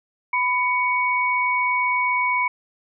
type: tone pair together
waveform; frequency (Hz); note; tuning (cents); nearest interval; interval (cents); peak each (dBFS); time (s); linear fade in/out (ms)
sine; 996.9 / 2238; B5 / C#7; +16 / +16; octave + major second; 1400; -21; 0.33-2.48; 5
effects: none